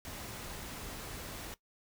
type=noise; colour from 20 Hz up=pink; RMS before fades=-44 dBFS; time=0.05-1.54 s; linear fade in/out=0 ms; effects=noise-tail reverb RT60 0.1 s tail -17 dB re dry